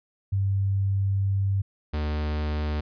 sine / 45% pulse tone pair in turn, 98 / 75.4 Hz, G2 / D2, 0 / +46 cents, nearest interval perfect fourth, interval 454 cents, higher first, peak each -21 / -25 dBFS, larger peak first, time 0.32-1.62 / 1.93-2.81 s, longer first, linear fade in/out 10 ms, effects resampled to 11025 Hz

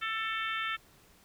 harmonic tone, 443.8 Hz, A4, 15 cents sharp, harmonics 3 / 4 / 5 / 6 / 7 / 8, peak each -35 / -37 / -39 / -41 / -42 / -43 dBFS, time 0.01-0.77 s, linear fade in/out 20 ms, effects pink hiss -61 dBFS RMS until 1.24 s

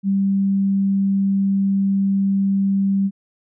sine tone, 196 Hz, G3, in tune, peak -15 dBFS, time 0.03-3.11 s, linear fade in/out 50 ms, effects none

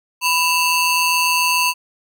sawtooth ring-modulated tone, 1825 Hz, A#6, 37 cents flat, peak -8 dBFS, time 0.21-1.74 s, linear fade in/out 50 ms, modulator 829 Hz, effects none

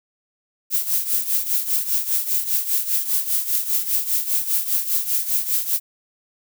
violet noise with tremolo, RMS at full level -18 dBFS, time 0.7-5.8 s, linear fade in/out 50 ms, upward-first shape triangle, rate 5 Hz, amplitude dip 80%, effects none

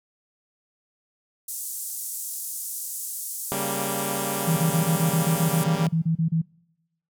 pink band-pass noise, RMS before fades -33 dBFS, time 1.48-5.64 s, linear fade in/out 5 ms, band 7500 to 15000 Hz, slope 24 dB/octave
10% pulse chord, G diminished, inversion second, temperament equal, 138.59 / 196 / 233.1 Hz, Db3 / G3 / Bb3, 0 / 0 / 0 cents, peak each -23 / -21 / -25 dBFS, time 3.52-5.87 s, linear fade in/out 0 ms
sine tone bursts, 162.8 Hz, E3, 21 cents flat, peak -19 dBFS, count 15, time 4.47-6.418 s, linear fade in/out 10 ms, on 100 ms, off 32 ms
effects noise-tail reverb RT60 0.9 s tail -25 dB re dry

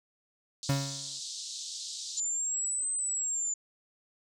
pink band-pass noise, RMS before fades -40 dBFS, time 0.63-2.2 s, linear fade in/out 0 ms, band 3700 to 7900 Hz, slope 48 dB/octave
35% pulse tone with exponential decay, 138.59 Hz, C#3, in tune, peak -22 dBFS, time 0.69-1.2 s, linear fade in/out 5 ms, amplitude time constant 110 ms
sine linear two-way sweep, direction up then down, 7040 to 8220 to 7040 Hz, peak -29 dBFS, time 2.17-3.54 s, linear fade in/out 5 ms, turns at 2.91 s
effects none

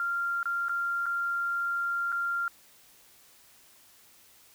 sine tone with dropouts, 1389 Hz, F6, 10 cents flat, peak -27 dBFS, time 0-2.48 s, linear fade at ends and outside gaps 1 ms, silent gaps 0.43-0.456 / 0.684-0.694 / 1.058-1.064 / 2.12-2.125 s, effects white hiss -58 dBFS RMS until 4.54 s

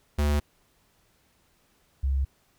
square / sine tone pair in turn, 73.42 / 67.58 Hz, D2 / C#2, 0 / -43 cents, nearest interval minor second, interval 143 cents, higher first, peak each -22 / -22 dBFS, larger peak neither, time 0.18-0.4 / 2.03-2.25 s, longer neither, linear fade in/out 10 ms, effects pink hiss -66 dBFS RMS until 2.58 s

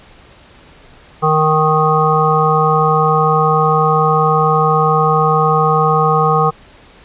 harmonic tone, 155.56 Hz, D#3, in tune, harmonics 1 / 3 / 5 / 7 / 8, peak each -16 / -16 / -16 / -16 / -16 dBFS, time 1.22-6.51 s, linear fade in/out 20 ms, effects pink hiss -43 dBFS RMS until 7.04 s + resampled to 8000 Hz

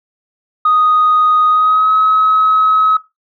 sine tone with pitch glide, 1244.5 to 1279.5 Hz, D#6 to D#6, 0 to +48 cents, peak -7 dBFS, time 0.65-2.97 s, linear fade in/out 5 ms, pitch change +48 cents, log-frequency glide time 1.5-1.91 s, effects noise-tail reverb RT60 0.2 s tail -17 dB re dry + tanh soft clip ceiling -4 dBFS

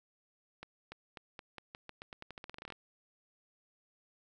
accelerating click train, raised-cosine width 0.3 ms, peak -29 dBFS, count 21, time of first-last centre 0.63-2.723 s, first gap 290 ms, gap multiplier 0.87, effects none

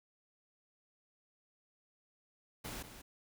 pink noise with echo, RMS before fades -44 dBFS, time 2.64-2.83 s, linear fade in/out 10 ms, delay 190 ms, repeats 1, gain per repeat -9 dB, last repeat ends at 3.02 s, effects none

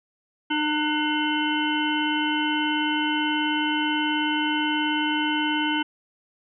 harmonic tone with a mistuned harmonic, 303.1 Hz, D#4, 45 cents flat, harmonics 1 / 3 / 5 / 7 / 9 / 10, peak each -25 / -28 / -29 / -33 / -34 / -29 dBFS, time 0.5-5.83 s, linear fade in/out 10 ms, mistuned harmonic 5, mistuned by -34 cents, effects none

